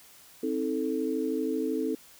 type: chord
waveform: sine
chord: A diminished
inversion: first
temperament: just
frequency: 264 / 316.8 / 440 Hz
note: C4 / Eb4 / A4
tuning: +16 / +31 / 0 cents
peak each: -31 dBFS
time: 0.43-1.95 s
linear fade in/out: 5 ms
effects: white hiss -54 dBFS RMS until 2.19 s